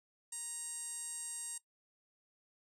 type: tone with band-pass filter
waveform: sawtooth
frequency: 941 Hz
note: A#5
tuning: 16 cents sharp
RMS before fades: -44 dBFS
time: 0.32-1.58 s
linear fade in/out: 5 ms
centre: 8300 Hz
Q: 9.2
effects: noise-tail reverb RT60 0.1 s tail -17 dB re dry